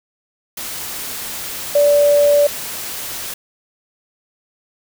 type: tone in noise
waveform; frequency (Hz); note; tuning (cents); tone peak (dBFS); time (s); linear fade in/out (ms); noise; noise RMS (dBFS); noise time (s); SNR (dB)
sine; 580; D5; -22; -9; 1.75-2.47; 5; white; -27; 0.57-3.34; +15
effects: none